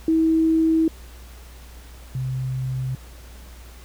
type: tone pair in turn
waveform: sine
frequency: 322.4 / 129.88 Hz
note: E4 / C3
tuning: -38 / -12 cents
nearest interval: octave + major third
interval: 1574 cents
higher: first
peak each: -15 / -23 dBFS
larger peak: first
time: 0.08-0.88 / 2.15-2.95 s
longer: neither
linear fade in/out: 2 ms
effects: added 60 Hz sine -40 dBFS peak until 3.84 s + pink hiss -48 dBFS RMS until 3.84 s